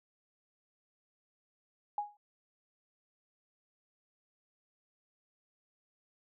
sine tone with exponential decay, 828 Hz, G#5, 5 cents flat, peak -28 dBFS, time 1.98-2.17 s, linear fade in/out 2 ms, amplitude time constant 40 ms, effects none

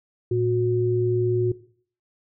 sine tone pair together, 114.3 / 363.6 Hz, A#2 / F#4, -34 / -30 cents, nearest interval octave + minor sixth, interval 2004 cents, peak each -24 / -21 dBFS, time 0.31-1.52 s, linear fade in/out 5 ms, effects noise-tail reverb RT60 0.5 s tail -17 dB re dry

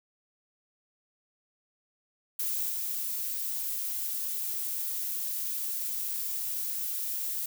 violet noise with level steps, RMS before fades -31 / -33 dBFS, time 2.39-7.46 s, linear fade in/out 5 ms, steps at 2.69 s, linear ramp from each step 10 ms, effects none

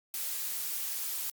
blue noise, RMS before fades -35 dBFS, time 0.14-1.3 s, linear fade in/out 2 ms, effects Opus 48 kbps

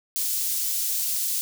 white high-pass noise, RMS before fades -26 dBFS, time 0.16-1.41 s, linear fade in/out 0 ms, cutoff 5200 Hz, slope 12 dB/octave, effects none

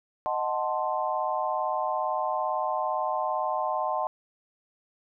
sine chord, D# diminished seventh, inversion none, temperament equal, 622.3 / 740 / 880 / 1046.5 Hz, D#5 / F#5 / A5 / C6, 0 / 0 / 0 / 0 cents, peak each -31 dBFS, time 0.26-4.07 s, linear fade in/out 0 ms, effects none

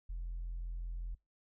sine tone, 42.65 Hz, F1, 40 cents flat, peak -36 dBFS, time 0.09-1.15 s, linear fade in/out 10 ms, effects noise-tail reverb RT60 0.2 s tail -25 dB re dry + tanh soft clip ceiling -35 dBFS

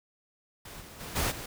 pink noise with level steps, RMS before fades -45 / -48 / -41 / -29 / -40 dBFS, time 0.65-1.46 s, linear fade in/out 5 ms, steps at 0.8 / 0.99 / 1.15 / 1.3 s, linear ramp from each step 20 ms, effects none

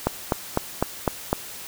click train, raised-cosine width 1 ms, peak -5 dBFS, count 6, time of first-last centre 0.07-1.329 s, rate 3.97 Hz, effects white hiss -38 dBFS RMS until 1.67 s

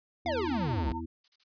harmonic tone, 82.41 Hz, E2, in tune, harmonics 1 / 3 / 4, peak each -39 / -39 / -39 dBFS, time 0.25-1.06 s, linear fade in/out 10 ms
square exponential sweep, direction down, 739 to 56.5 Hz, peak -30 dBFS, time 0.26-0.92 s, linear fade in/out 0 ms
sine tone with tremolo, 906 Hz, A#5, 50 cents flat, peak -33 dBFS, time 0.28-1.01 s, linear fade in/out 5 ms, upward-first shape triangle, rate 12 Hz, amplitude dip 95%
violet noise bursts, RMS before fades -50 dBFS, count 3, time 1.24-1.437 s, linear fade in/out 5 ms, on 41 ms, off 37 ms
effects resampled to 11025 Hz

